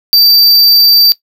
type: tone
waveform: square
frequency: 4654 Hz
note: D8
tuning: 17 cents flat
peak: -3 dBFS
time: 0.13-1.12 s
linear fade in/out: 0 ms
effects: noise-tail reverb RT60 0.1 s tail -18 dB re dry